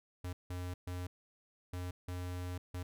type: tone bursts at uneven times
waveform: square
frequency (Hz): 90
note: F#2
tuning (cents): -47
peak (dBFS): -39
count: 6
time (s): 0.24-0.33 / 0.5-0.74 / 0.87-1.07 / 1.73-1.91 / 2.08-2.58 / 2.74-2.83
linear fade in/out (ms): 5
effects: none